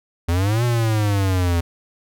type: exponential two-way sweep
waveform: square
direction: up then down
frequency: 82.2 to 122.3 to 83.7 Hz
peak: -17 dBFS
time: 0.28-1.61 s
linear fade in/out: 10 ms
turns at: 0.64 s
effects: none

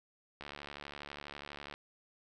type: click train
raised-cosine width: 0.3 ms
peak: -28 dBFS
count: 97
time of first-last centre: 0.41-1.74 s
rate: 72.2 Hz
effects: none

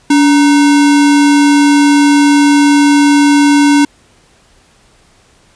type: tone with sample-and-hold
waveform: sine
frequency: 287.6 Hz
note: D4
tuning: 36 cents flat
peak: -4 dBFS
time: 0.1-3.85 s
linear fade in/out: 5 ms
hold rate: 1225 Hz
effects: pink hiss -48 dBFS RMS until 5.55 s + resampled to 22050 Hz

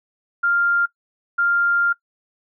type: tone pair in turn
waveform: sine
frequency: 1396.9 / 1396.9 Hz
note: F6 / F6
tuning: 0 / 0 cents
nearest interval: unison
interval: 0 cents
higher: neither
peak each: -15 dBFS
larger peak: neither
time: 0.43-0.86 / 1.38-1.93 s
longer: second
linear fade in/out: 10 ms
effects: noise-tail reverb RT60 0.1 s tail -21 dB re dry

